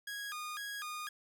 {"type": "tone with vibrato", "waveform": "sawtooth", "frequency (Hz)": 1422, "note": "F6", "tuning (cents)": 31, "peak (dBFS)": -36, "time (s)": [0.07, 1.09], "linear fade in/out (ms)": 5, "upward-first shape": "square", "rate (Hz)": 2, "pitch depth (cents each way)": 260, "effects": []}